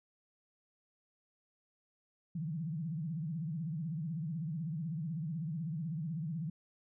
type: tone with vibrato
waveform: sine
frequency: 160 Hz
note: D#3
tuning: 49 cents sharp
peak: -35 dBFS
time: 2.35-6.5 s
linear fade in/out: 5 ms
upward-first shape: sine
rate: 16 Hz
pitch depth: 180 cents each way
effects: none